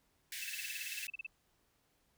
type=high-pass noise; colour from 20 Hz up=pink; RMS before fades=-44 dBFS; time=0.32-1.07 s; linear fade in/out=2 ms; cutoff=1600 Hz; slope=96 dB/octave
type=tone bursts; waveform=sine; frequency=2637 Hz; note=E7; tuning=in tune; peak=-39 dBFS; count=16; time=0.42-1.266 s; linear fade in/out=5 ms; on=21 ms; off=34 ms
effects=pink hiss -75 dBFS RMS until 2.17 s